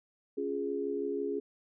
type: chord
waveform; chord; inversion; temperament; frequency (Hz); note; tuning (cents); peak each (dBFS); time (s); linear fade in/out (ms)
sine; Db major; none; equal; 277.2 / 349.2 / 415.3; Db4 / F4 / Ab4; 0 / 0 / 0; -37 / -38 / -33; 0.37-1.4; 10
effects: none